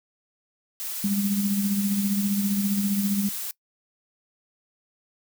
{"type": "noise", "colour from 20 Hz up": "blue", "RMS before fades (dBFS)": -32, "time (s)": [0.8, 3.51], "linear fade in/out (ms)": 0}
{"type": "tone with tremolo", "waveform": "sine", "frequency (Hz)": 200.8, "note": "G3", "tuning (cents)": 42, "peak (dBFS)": -20, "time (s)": [1.04, 3.29], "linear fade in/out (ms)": 2, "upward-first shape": "sine", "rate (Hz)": 15, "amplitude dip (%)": 50}
{"effects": ["noise-tail reverb RT60 0.1 s tail -22 dB re dry"]}